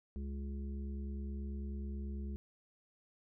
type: harmonic tone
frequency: 69.2 Hz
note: C#2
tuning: 2 cents flat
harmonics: 1 / 3 / 5 / 6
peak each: -39 / -45 / -54 / -59 dBFS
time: 0.16-2.36 s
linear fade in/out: 0 ms
effects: none